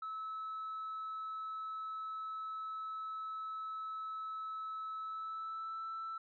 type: tone with pitch glide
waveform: sine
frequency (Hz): 1300 to 1325.8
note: E6 to E6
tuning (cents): -24 to +10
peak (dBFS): -38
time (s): 0.02-6.18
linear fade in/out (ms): 5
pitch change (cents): +34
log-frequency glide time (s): 4.99-5.87
effects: tanh soft clip ceiling -37 dBFS